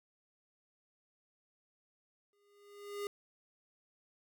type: tone with exponential growth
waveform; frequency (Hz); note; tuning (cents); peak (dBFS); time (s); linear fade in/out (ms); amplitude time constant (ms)
square; 407.6; G#4; -32; -36; 2.33-3.07; 1; 160
effects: none